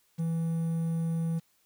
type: tone with quantisation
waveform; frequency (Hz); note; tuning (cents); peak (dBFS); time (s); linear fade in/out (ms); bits
triangle; 164.81; E3; 0; -25; 0.18-1.4; 20; 9
effects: white hiss -69 dBFS RMS until 1.65 s